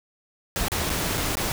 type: noise with dropouts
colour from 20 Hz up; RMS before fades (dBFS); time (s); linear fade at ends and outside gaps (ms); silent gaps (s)
pink; -26; 0.56-1.52; 0; 0.683-0.718 / 0.895-0.901 / 1.174-1.178 / 1.354-1.37
effects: none